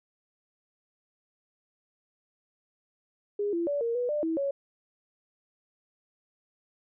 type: tone with pitch steps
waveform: sine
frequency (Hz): 410.1 / 339.4 / 575 / 465.2 / 489.9 / 595 / 324.8 / 557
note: G#4 / F4 / D5 / A#4 / B4 / D5 / E4 / C#5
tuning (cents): -22 / -49 / -37 / -4 / -14 / +22 / -26 / +8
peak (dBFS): -26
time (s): 3.39-4.51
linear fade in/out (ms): 5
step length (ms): 140
effects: none